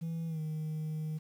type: tone with pitch glide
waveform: sine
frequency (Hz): 164.81 to 155.56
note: E3 to D#3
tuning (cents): 0 to 0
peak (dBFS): -31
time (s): 0.01-1.19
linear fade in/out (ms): 20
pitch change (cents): -100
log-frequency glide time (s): 0.27-0.4
effects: tanh soft clip ceiling -33 dBFS + 10-bit